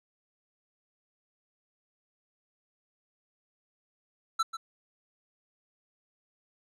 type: tone with echo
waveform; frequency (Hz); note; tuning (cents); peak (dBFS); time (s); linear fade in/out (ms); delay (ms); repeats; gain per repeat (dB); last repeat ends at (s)
square; 1331; E6; +16; -24; 4.39-4.43; 10; 140; 1; -11; 4.57
effects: low-pass 7000 Hz 12 dB/octave